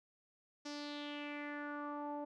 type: tone with low-pass filter sweep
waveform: sawtooth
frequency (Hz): 292.4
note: D4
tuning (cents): -7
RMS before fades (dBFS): -44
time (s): 0.65-2.25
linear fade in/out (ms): 10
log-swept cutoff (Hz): 5600 to 740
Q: 3.9
effects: none